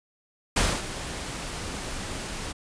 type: noise with ADSR envelope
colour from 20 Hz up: pink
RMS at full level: -21 dBFS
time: 0.56-2.53 s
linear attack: 8 ms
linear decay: 250 ms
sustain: -13 dB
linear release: 16 ms
effects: resampled to 22050 Hz